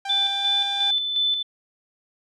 sawtooth tone with pitch glide, 790 to 796.4 Hz, G5 to G5, +13 to +27 cents, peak -25 dBFS, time 0.05-0.91 s, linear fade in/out 5 ms, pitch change +14 cents, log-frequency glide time 0.27-0.57 s
sine tone with tremolo, 3514 Hz, A7, 3 cents flat, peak -18 dBFS, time 0.09-1.43 s, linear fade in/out 10 ms, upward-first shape square, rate 2.8 Hz, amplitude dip 45%
effects low-pass 6000 Hz 12 dB/octave

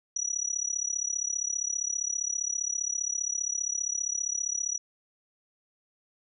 sine tone with amplitude modulation, 5850 Hz, F#8, 21 cents flat, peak -24 dBFS, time 0.16-4.78 s, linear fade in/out 5 ms, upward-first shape sine, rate 35.1 Hz, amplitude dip 95%, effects none

